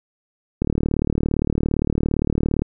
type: click train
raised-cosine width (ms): 3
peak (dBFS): -7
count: 76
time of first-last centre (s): 0.62-2.62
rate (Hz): 37.5
effects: none